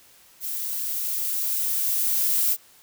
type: noise with level ramp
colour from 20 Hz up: violet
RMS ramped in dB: -30 to -21 dBFS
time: 0.4-2.57 s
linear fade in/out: 50 ms
effects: white hiss -54 dBFS RMS until 2.82 s